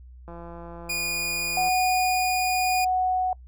click train, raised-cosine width 1 ms, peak -28 dBFS, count 240, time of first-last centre 0.28-1.686 s, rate 170 Hz
sawtooth tone, 2448 Hz, D#7, 29 cents flat, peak -22 dBFS, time 0.89-2.85 s, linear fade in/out 10 ms
sine tone with tremolo, 740 Hz, F#5, in tune, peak -20 dBFS, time 1.57-3.33 s, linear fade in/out 2 ms, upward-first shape sine, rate 0.89 Hz, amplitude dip 30%
effects noise-tail reverb RT60 0.1 s tail -25 dB re dry + added 62 Hz sine -43 dBFS peak until 3.47 s

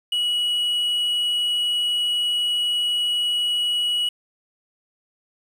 triangle tone with quantisation, 2922 Hz, F#7, 22 cents flat, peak -18 dBFS, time 0.12-4.09 s, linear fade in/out 5 ms, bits 8, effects none

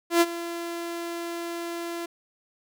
sawtooth tone with ADSR envelope, 340.4 Hz, F4, 44 cents flat, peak -11 dBFS, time 0.1-2.06 s, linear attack 110 ms, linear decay 41 ms, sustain -16 dB, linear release 7 ms, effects none

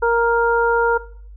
harmonic tone, 467.3 Hz, A#4, 4 cents sharp, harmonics 1 / 2 / 3, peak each -16 / -19 / -21 dBFS, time 0.02-0.98 s, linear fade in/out 10 ms, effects noise-tail reverb RT60 0.6 s tail -19 dB re dry + added 50 Hz sine -36 dBFS peak until 1.36 s

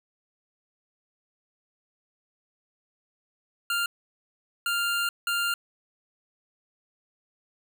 25% pulse tone bursts at uneven times, 1396.9 Hz, F6, in tune, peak -21 dBFS, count 3, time 3.7-3.86 / 4.66-5.09 / 5.27-5.54 s, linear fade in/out 2 ms, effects none

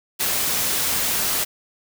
white noise, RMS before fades -22 dBFS, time 0.19-1.45 s, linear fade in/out 20 ms, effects none

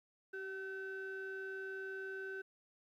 triangle ring-modulated tone, 571 Hz, D5, 49 cents flat, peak -36 dBFS, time 0.33-2.42 s, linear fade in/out 10 ms, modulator 957 Hz, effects tanh soft clip ceiling -33 dBFS + 13-bit

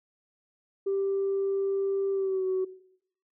sine tone with pitch glide, 392 to 374.9 Hz, G4 to F#4, 0 to +23 cents, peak -24 dBFS, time 0.86-2.65 s, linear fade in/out 10 ms, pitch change -77 cents, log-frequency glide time 2.12-2.45 s, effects noise-tail reverb RT60 0.7 s tail -17 dB re dry + tanh soft clip ceiling -21 dBFS

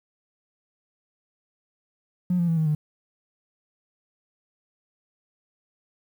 triangle tone with pitch steps, 179.4 / 171.99 / 164.89 / 158.08 / 151.56 Hz, F3 / F3 / E3 / D#3 / D#3, +47 / -26 / +1 / +28 / -45 cents, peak -16 dBFS, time 2.3-2.75 s, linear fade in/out 5 ms, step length 90 ms, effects tanh soft clip ceiling -17 dBFS + 9-bit

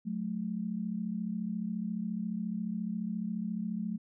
sine tone pair together, 183.25 / 217.6 Hz, F#3 / A3, -16 / -19 cents, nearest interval minor third, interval 297 cents, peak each -36 / -34 dBFS, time 0.05-3.98 s, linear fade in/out 20 ms, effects none

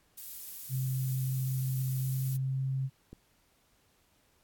violet noise, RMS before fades -42 dBFS, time 0.17-2.37 s, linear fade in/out 10 ms
sine tone with pitch glide, 130.81 to 133.25 Hz, C3 to C3, 0 to +32 cents, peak -29 dBFS, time 0.69-2.9 s, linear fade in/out 50 ms, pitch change +32 cents, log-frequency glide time 1.86-2.64 s
click, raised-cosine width 3 ms, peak -33 dBFS, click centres 3.13 s
effects pink hiss -69 dBFS RMS until 4.43 s + AAC 64 kbps

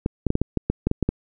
clicks, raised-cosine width 3 ms, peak -7 dBFS, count 11, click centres 0.061 / 0.267 / 0.304 / 0.354 / 0.416 / 0.573 / 0.7 / 0.87 / 0.914 / 1.027 / 1.09 s, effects none

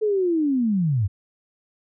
sine linear sweep, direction down, 439.4 to 89.2 Hz, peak -18 dBFS, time 0.01-1.08 s, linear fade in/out 20 ms, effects none

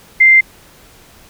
sine tone, 2089 Hz, C7, 3 cents flat, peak -4 dBFS, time 0.2-0.41 s, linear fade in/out 10 ms, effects pink hiss -44 dBFS RMS until 1.29 s

